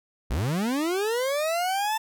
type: linear sweep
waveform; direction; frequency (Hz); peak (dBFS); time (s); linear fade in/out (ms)
40% pulse; up; 46.25 to 893; -23; 0.3-1.98; 10
effects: none